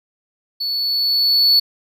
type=tone with level ramp; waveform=triangle; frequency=4435 Hz; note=C#8; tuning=in tune; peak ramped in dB=-19 to -8 dBFS; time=0.6-1.6 s; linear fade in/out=10 ms; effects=none